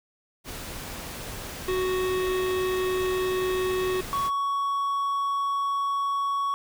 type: noise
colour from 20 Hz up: pink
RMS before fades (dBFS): -37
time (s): 0.44-4.31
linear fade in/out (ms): 50
type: harmonic tone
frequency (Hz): 370.8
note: F#4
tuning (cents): +4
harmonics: 1 / 3 / 5 / 7 / 9 / 10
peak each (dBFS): -24 / -34 / -38 / -41 / -43 / -44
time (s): 1.68-4.01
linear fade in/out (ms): 5
type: tone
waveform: triangle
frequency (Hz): 1117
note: C#6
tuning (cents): +13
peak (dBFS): -22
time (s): 4.13-6.54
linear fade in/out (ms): 0
effects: none